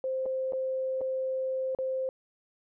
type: tone with dropouts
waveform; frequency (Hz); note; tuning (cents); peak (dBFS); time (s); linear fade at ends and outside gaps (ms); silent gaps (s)
sine; 523.3; C5; 0; -28; 0.04-2.09; 1; 0.257-0.261 / 0.523-0.533 / 1.009-1.014 / 1.749-1.787
effects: none